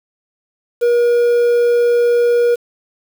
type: tone with quantisation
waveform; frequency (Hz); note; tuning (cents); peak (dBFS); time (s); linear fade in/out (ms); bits
triangle; 478; A#4; +43; -8; 0.81-2.56; 20; 6
effects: none